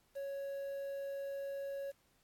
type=tone with quantisation; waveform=triangle; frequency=554.4 Hz; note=C#5; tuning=in tune; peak=-37 dBFS; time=0.15-1.92 s; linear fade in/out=20 ms; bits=10; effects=pink hiss -73 dBFS RMS until 2.23 s + AAC 64 kbps